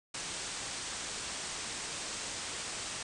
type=low-pass noise; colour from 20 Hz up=white; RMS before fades=-40 dBFS; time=0.14-3.03 s; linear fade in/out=5 ms; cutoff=9000 Hz; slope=96 dB/octave; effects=none